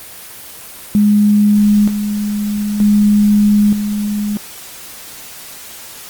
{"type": "tone with tremolo", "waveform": "sine", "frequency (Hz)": 207.7, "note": "G#3", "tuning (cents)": 0, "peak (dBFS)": -7, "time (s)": [0.95, 4.37], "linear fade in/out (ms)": 0, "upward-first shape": "square", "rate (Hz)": 0.54, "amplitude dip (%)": 60, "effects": ["white hiss -33 dBFS RMS until 6.09 s", "Opus 24 kbps"]}